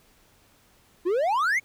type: exponential sweep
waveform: triangle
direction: up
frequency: 329.6 to 2277 Hz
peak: -19 dBFS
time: 1.05-1.6 s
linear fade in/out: 20 ms
effects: pink hiss -60 dBFS RMS until 1.64 s